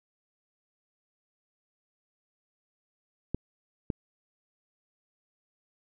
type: clicks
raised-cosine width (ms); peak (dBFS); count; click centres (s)
3; -16; 2; 3.346 / 3.902
effects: none